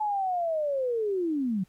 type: linear sweep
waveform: sine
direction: down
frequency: 863 to 177 Hz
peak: -25 dBFS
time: 0-1.64 s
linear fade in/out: 10 ms
effects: pink hiss -67 dBFS RMS until 1.68 s + AAC 48 kbps